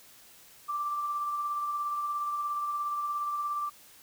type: tone with tremolo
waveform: sine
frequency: 1174.7 Hz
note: D6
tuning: in tune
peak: -28 dBFS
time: 0.68-3.7 s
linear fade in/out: 20 ms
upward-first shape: sine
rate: 17 Hz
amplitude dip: 30%
effects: white hiss -55 dBFS RMS until 4.02 s